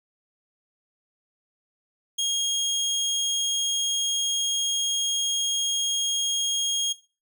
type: tone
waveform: 25% pulse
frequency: 3259 Hz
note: G#7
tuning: 33 cents flat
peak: -20 dBFS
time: 2.18-6.93 s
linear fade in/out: 10 ms
effects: noise-tail reverb RT60 0.3 s tail -17 dB re dry